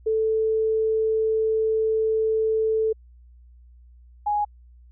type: tone pair in turn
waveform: sine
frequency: 440 / 830.6 Hz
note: A4 / G#5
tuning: 0 / 0 cents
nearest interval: major seventh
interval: 1100 cents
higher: second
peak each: -19 / -20 dBFS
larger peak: first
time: 0.06-2.93 / 4.26-4.45 s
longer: first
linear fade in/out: 10 ms
effects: added 60 Hz sine -47 dBFS peak until 4.91 s